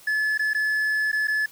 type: tone with dropouts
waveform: triangle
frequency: 1722 Hz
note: A6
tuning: 38 cents flat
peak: -19 dBFS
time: 0.07-1.46 s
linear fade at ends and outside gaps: 5 ms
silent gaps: 0.377-0.393 / 0.534-0.547 / 1.117-1.128 / 1.273-1.281 s
effects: white hiss -50 dBFS RMS until 1.51 s